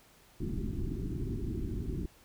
pink low-pass noise, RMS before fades -35 dBFS, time 0.4-2.06 s, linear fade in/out 5 ms, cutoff 390 Hz, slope 96 dB/octave, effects pink hiss -61 dBFS RMS until 2.24 s

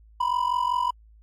triangle ring-modulated tone, 987.8 Hz, B5, in tune, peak -17 dBFS, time 0.2-0.91 s, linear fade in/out 5 ms, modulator 22.6 Hz, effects added 54 Hz sine -50 dBFS peak until 1.22 s + AAC 64 kbps

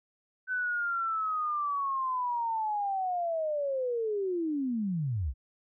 sine linear sweep, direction down, 1521 to 55 Hz, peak -28 dBFS, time 0.47-5.34 s, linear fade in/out 50 ms, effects none

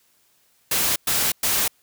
white noise bursts, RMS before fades -21 dBFS, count 3, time 0.71-1.68 s, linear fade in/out 5 ms, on 250 ms, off 110 ms, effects white hiss -62 dBFS RMS until 1.82 s

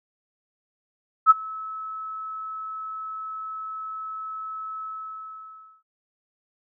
sine tone with ADSR envelope, 1298 Hz, E6, 27 cents flat, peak -7 dBFS, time 1.26-5.83 s, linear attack 43 ms, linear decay 24 ms, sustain -24 dB, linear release 1000 ms, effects none

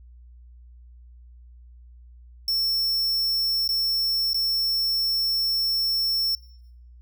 square tone with dropouts, 5400 Hz, E8, 41 cents sharp, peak -22 dBFS, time 2.48-6.35 s, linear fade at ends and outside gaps 1 ms, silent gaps 3.677-3.69 / 4.332-4.344 s, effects noise-tail reverb RT60 0.8 s tail -24 dB re dry + added 60 Hz sine -45 dBFS peak until 7.01 s

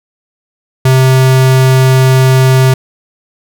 square tone, 130.81 Hz, C3, in tune, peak -5 dBFS, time 0.85-2.74 s, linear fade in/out 5 ms, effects none

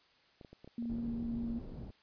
clicks, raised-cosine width 2 ms, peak -38 dBFS, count 9, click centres 0.412 / 0.448 / 0.53 / 0.645 / 0.676 / 0.825 / 0.856 / 0.918 / 0.985 s
sine tone with vibrato, 233.4 Hz, A#3, 2 cents sharp, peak -35 dBFS, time 0.78-1.59 s, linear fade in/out 2 ms, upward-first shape square, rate 5.2 Hz, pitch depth 9 cents each way
pink low-pass noise, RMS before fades -45 dBFS, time 0.89-1.91 s, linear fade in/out 5 ms, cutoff 350 Hz, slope 12 dB/octave
effects white hiss -67 dBFS RMS until 2.02 s + resampled to 11025 Hz

